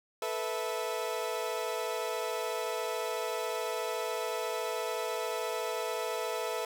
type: chord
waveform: 30% pulse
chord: A suspended second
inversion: none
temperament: equal with one note detuned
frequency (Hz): 440 / 493.9 / 655.5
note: A4 / B4 / E5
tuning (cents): 0 / 0 / -10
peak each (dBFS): -34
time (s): 0.22-6.65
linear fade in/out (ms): 2
effects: none